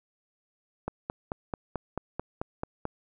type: click train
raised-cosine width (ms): 1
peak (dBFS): -17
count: 10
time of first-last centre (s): 0.88-2.854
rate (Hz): 4.56
effects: none